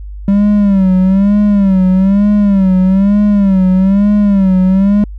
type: tone with vibrato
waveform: triangle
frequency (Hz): 196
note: G3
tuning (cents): 0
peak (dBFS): -4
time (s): 0.28-5.04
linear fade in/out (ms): 2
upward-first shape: sine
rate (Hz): 1.1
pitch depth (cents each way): 100
effects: added 50 Hz sine -23 dBFS peak until 5.18 s